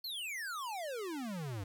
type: exponential sweep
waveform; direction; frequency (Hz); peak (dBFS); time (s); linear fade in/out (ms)
square; down; 4435 to 92.7; -39; 0.04-1.64; 5
effects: 11-bit